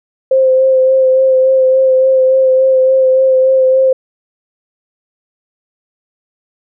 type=tone with vibrato; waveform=sine; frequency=523.3 Hz; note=C5; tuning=in tune; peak=-6 dBFS; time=0.31-3.93 s; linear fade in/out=5 ms; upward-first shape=sine; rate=3.5 Hz; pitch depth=18 cents each way; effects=none